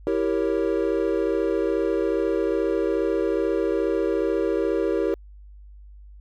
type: chord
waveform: triangle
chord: E diminished seventh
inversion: none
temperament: equal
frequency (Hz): 329.6 / 392 / 466.2 / 554.4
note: E4 / G4 / Bb4 / Db5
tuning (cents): 0 / 0 / 0 / 0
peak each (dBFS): -24 / -23 / -24 / -27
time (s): 0.07-5.14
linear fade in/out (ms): 0
effects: added 50 Hz sine -42 dBFS peak until 6.2 s